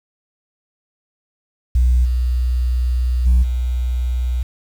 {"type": "tone with level steps", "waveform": "sine", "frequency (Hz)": 61.74, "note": "B1", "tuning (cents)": 0, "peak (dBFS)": [-9, -14, -7, -16], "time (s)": [1.75, 4.43], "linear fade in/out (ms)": 5, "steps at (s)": [2.04, 3.25, 3.42], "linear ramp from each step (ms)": 20, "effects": ["tanh soft clip ceiling -8 dBFS", "7-bit"]}